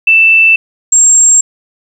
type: tone pair in turn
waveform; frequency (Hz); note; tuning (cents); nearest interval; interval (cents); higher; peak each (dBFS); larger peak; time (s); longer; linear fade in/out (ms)
sine; 2656 / 7512; E7 / A#8; +12 / +12; octave + tritone; 1800; second; -3; neither; 0.07-0.56 / 0.92-1.41; neither; 5
effects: 7-bit